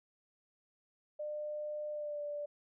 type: tone with pitch glide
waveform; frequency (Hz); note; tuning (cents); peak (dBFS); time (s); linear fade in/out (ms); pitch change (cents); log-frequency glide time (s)
sine; 600 to 586.3; D5 to D5; +37 to -3; -37; 1.19-2.46; 10; -40; 1.91-2.22
effects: none